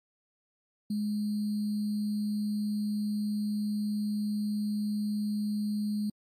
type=tone with sample-and-hold; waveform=sine; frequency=209.2 Hz; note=G#3; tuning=13 cents sharp; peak=-28 dBFS; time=0.9-6.1 s; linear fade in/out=5 ms; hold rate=4410 Hz; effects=AAC 64 kbps